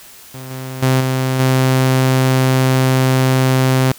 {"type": "tone with level steps", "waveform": "sawtooth", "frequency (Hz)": 130.5, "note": "C3", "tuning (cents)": -4, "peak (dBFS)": [-25, -21, -7, -11, -7], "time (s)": [0.34, 3.92], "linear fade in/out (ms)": 5, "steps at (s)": [0.5, 0.82, 1, 1.39], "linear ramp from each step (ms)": 10, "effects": ["white hiss -40 dBFS RMS until 3.98 s"]}